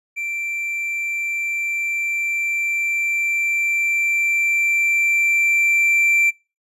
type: tone with level ramp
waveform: triangle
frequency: 2349 Hz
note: D7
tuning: in tune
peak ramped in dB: -22 to -12 dBFS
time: 0.16-6.31 s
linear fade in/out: 20 ms
effects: noise-tail reverb RT60 0.3 s tail -24 dB re dry + resampled to 32000 Hz